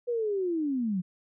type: linear sweep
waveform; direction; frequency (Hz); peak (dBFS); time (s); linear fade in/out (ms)
sine; down; 491.7 to 172.5; -26; 0.07-1.02; 20
effects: none